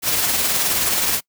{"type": "noise with tremolo", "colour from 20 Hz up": "white", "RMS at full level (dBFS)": -18, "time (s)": [0.02, 1.21], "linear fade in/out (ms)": 50, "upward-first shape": "sine", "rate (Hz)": 19, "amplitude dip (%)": 30, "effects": ["noise-tail reverb RT60 0.1 s tail -24 dB re dry"]}